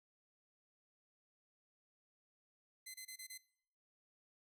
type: tone bursts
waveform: 10% pulse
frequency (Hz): 2050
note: C7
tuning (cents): -36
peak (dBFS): -39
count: 5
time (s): 2.86-3.379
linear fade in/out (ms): 10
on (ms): 83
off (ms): 26
effects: noise-tail reverb RT60 0.7 s tail -22 dB re dry